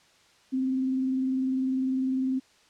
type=tone with vibrato; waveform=sine; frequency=261.6 Hz; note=C4; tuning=in tune; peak=-24 dBFS; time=0.52-2.4 s; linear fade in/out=20 ms; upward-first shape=square; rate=20 Hz; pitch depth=25 cents each way; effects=white hiss -60 dBFS RMS until 2.69 s + low-pass 6000 Hz 12 dB/octave